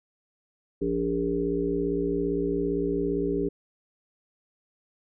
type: harmonic tone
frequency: 57.6 Hz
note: A#1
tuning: 20 cents flat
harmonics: 1 / 3 / 5 / 7 / 8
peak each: -36 / -33 / -29 / -27 / -34 dBFS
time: 0.81-3.49 s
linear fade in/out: 10 ms
effects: none